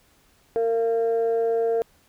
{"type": "tone pair together", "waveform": "sine", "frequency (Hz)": [458.1, 686.4], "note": ["A#4", "F5"], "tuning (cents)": [-30, -30], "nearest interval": "perfect fifth", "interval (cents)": 700, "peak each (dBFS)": [-19, -27], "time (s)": [0.56, 1.82], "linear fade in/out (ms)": 0, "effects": ["tanh soft clip ceiling -15 dBFS", "pink hiss -60 dBFS RMS until 2.08 s"]}